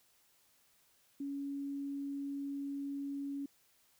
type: tone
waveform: sine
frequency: 280 Hz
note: C#4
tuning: 18 cents sharp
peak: -37 dBFS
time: 1.2-3.46 s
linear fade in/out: 5 ms
effects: white hiss -70 dBFS RMS until 3.99 s